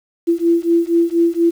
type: beating tone pair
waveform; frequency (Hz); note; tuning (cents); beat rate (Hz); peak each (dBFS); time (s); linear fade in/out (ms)
sine; 335.6 / 339.8; E4 / F4; +31 / -47; 4.2; -15; 0.27-1.51; 20
effects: 7-bit